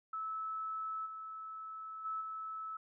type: tone with level steps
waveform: sine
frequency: 1304 Hz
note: E6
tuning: 19 cents flat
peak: -37 / -43 / -36 / -40 dBFS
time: 0.13-2.77 s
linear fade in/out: 5 ms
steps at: 1.05 / 2.04 / 2.2 s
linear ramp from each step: 20 ms
effects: none